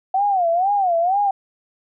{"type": "tone with vibrato", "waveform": "sine", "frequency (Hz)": 740, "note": "F#5", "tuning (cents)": 0, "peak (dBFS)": -15, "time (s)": [0.14, 1.31], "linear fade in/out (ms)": 5, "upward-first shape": "sine", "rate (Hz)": 2.1, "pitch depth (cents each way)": 180, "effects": []}